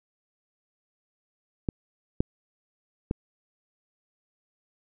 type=clicks; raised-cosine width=3 ms; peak=-13 / -9 / -13 dBFS; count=3; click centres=1.688 / 2.205 / 3.111 s; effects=none